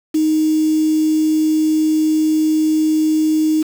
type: tone with quantisation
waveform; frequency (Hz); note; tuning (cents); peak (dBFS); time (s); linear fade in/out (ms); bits
sine; 311.5; D#4; +2; -12; 0.14-3.63; 10; 5
effects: none